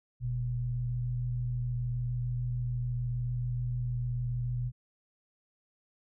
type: tone pair together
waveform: sine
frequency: 42.95 / 122.1 Hz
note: F1 / B2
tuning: -28 / -19 cents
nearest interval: octave + tritone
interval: 1809 cents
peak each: -38 / -30 dBFS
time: 0.2-4.72 s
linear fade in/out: 50 ms
effects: none

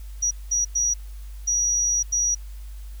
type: tone bursts at uneven times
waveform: sine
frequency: 5790 Hz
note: F#8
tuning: 38 cents flat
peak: -19 dBFS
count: 5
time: 0.22-0.31 / 0.51-0.65 / 0.75-0.94 / 1.47-2.03 / 2.12-2.35 s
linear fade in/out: 10 ms
effects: added 50 Hz sine -34 dBFS peak until 3 s + white hiss -54 dBFS RMS until 3 s

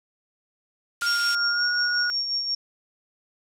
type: band-pass noise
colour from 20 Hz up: pink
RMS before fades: -35 dBFS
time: 1.01-1.35 s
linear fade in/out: 2 ms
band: 2400 to 11000 Hz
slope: 24 dB/octave
type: tone with pitch glide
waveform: sine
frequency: 1407 to 1448.2 Hz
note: F6 to F#6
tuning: +12 to -38 cents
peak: -23 dBFS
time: 1.02-2.1 s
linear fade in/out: 0 ms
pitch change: +50 cents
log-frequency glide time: 1.5-1.65 s
type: tone with tremolo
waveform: sine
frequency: 5530 Hz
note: F8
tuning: 18 cents flat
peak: -22 dBFS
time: 1.06-2.55 s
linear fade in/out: 5 ms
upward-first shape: sine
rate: 5.6 Hz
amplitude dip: 45%
effects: none

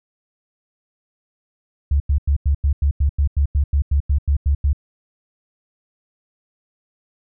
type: tone bursts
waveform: sine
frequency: 71 Hz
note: C#2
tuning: 42 cents sharp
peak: -13 dBFS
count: 16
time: 1.91-4.731 s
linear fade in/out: 5 ms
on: 91 ms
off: 91 ms
effects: none

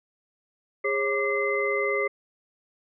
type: tone cluster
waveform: sine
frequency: 408.7 / 544 / 1177 / 2060 Hz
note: G#4 / C#5 / D6 / C7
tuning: -28 / -33 / +3 / -28 cents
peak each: -27 / -29 / -32 / -27 dBFS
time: 0.84-2.08 s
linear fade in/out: 10 ms
effects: none

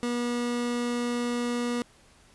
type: tone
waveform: 30% pulse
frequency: 241.1 Hz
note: B3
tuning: 41 cents flat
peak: -24 dBFS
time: 0.03-1.82 s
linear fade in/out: 0 ms
effects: pink hiss -58 dBFS RMS until 2.34 s + resampled to 24000 Hz

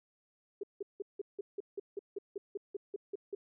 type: tone bursts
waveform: sine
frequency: 401 Hz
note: G4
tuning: 39 cents sharp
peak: -35 dBFS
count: 15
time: 0.61-3.35 s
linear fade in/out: 5 ms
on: 24 ms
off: 170 ms
effects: none

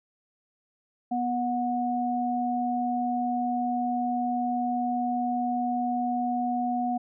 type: tone pair together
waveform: sine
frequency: 244.9 / 730 Hz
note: B3 / F#5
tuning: -14 / -24 cents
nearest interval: octave + perfect fifth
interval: 1890 cents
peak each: -28 / -27 dBFS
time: 1.11-6.98 s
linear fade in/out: 10 ms
effects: none

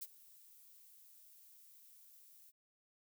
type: noise with ADSR envelope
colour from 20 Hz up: violet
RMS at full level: -43 dBFS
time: 0.01-2.52 s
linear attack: 13 ms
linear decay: 39 ms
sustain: -19 dB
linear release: 32 ms
effects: none

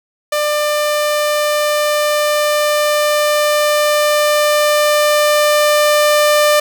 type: tone with level ramp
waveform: sawtooth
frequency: 596 Hz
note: D5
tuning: 25 cents sharp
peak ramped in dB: -10 to -5 dBFS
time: 0.32-6.6 s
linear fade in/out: 5 ms
effects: none

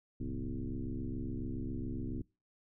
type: tone with frequency modulation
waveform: sine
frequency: 112.9 Hz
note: A2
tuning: 45 cents sharp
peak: -35 dBFS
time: 0.2-2.22 s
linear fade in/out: 5 ms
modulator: 67.2 Hz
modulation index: 3.2
effects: noise-tail reverb RT60 0.3 s tail -25 dB re dry

